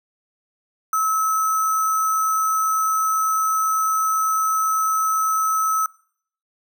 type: tone with sample-and-hold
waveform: sine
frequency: 1296 Hz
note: E6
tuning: 30 cents flat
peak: -17 dBFS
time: 0.93-5.86 s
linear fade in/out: 2 ms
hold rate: 7350 Hz
effects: noise-tail reverb RT60 0.6 s tail -23 dB re dry